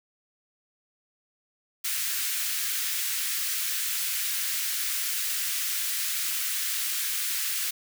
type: high-pass noise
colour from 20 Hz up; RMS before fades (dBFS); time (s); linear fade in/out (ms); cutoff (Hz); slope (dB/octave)
white; -29; 1.84-7.71; 10; 1500; 24
effects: none